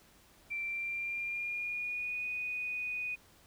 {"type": "tone with pitch glide", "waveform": "sine", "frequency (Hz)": [2349, 2480], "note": ["D7", "D#7"], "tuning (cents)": [0, -6], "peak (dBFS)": -34, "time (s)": [0.5, 3.16], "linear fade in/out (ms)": 20, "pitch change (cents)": 94, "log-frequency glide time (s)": [0.64, 2.26], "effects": ["pink hiss -62 dBFS RMS until 3.46 s"]}